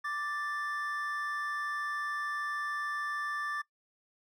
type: tone pair together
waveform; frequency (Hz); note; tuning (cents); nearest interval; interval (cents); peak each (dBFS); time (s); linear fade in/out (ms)
triangle; 1174.7 / 1766.7; D6 / A6; 0 / +7; perfect fifth; 707; -34 / -34; 0.04-3.62; 10
effects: noise-tail reverb RT60 0.1 s tail -19 dB re dry